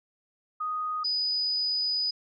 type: tone pair in turn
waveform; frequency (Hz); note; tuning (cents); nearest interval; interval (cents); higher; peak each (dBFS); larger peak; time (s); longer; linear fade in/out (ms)
sine; 1244.5 / 4972; D#6 / D#8; 0 / -2; 2 octaves; 2398; second; -28 / -25; second; 0.6-1.04 / 1.04-2.11; second; 10
effects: none